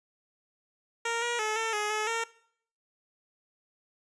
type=tone with pitch steps; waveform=10% pulse; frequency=464 / 476.8 / 431 / 448.8 / 419.7 / 428.5 / 457.8 Hz; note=A#4 / A#4 / A4 / A4 / G#4 / A4 / A#4; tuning=-8 / +39 / -36 / +34 / +18 / -46 / -31 cents; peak=-20 dBFS; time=1.05-2.24 s; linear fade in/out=5 ms; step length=170 ms; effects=noise-tail reverb RT60 0.6 s tail -20 dB re dry + resampled to 22050 Hz